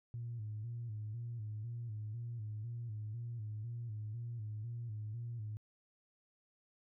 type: tone with vibrato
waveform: sine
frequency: 112.3 Hz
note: A2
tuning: 36 cents sharp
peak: -39 dBFS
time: 0.14-5.57 s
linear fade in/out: 0 ms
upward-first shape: square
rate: 2 Hz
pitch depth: 87 cents each way
effects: tanh soft clip ceiling -35 dBFS